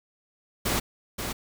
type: noise with echo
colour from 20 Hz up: pink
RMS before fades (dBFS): -26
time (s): 0.65-0.8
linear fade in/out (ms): 10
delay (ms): 530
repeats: 1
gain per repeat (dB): -6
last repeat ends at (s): 1.33
effects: none